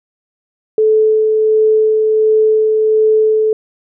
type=tone with tremolo; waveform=sine; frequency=434.6 Hz; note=A4; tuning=21 cents flat; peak=-7 dBFS; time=0.78-3.53 s; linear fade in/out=2 ms; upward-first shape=sine; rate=1.4 Hz; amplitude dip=25%; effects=none